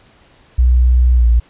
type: tone with pitch glide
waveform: sine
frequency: 61.74 to 58.27 Hz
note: B1 to A#1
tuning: 0 to 0 cents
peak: -7 dBFS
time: 0.58-1.4 s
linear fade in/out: 10 ms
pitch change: -100 cents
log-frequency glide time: 1.15-1.26 s
effects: pink hiss -49 dBFS RMS until 1.49 s + resampled to 8000 Hz